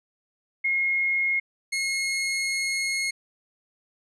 sine / sawtooth tone pair in turn, 2153 / 2161 Hz, C7 / C#7, +49 / -45 cents, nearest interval unison, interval 6 cents, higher second, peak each -21 dBFS, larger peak neither, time 0.64-1.4 / 1.72-3.11 s, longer second, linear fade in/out 10 ms, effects resampled to 24000 Hz

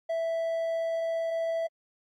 triangle tone, 659.3 Hz, E5, in tune, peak -25 dBFS, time 0.09-1.67 s, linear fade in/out 10 ms, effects AAC 48 kbps

